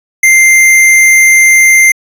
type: tone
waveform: square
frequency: 2093 Hz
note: C7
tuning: in tune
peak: -3 dBFS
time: 0.23-1.92 s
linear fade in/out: 5 ms
effects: resampled to 32000 Hz